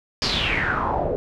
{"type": "noise with low-pass filter sweep", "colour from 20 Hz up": "pink", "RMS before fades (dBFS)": -23, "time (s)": [0.22, 1.16], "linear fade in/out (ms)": 0, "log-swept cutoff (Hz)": [5100, 480], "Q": 5.9, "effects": []}